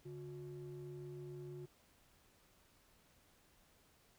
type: ring-modulated tone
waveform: triangle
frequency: 251.5 Hz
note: B3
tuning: 32 cents sharp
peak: -40 dBFS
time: 0.05-1.66 s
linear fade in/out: 10 ms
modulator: 109 Hz
effects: tanh soft clip ceiling -41 dBFS + pink hiss -70 dBFS RMS until 4.18 s